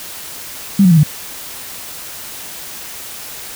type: tone with pitch steps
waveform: sine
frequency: 197.7 / 180.25 / 164.34 / 149.83 Hz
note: G3 / F#3 / E3 / D3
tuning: +15 / -45 / -5 / +35 cents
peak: -5 dBFS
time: 0.79-1.034 s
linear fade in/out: 5 ms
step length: 61 ms
effects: white hiss -30 dBFS RMS until 3.55 s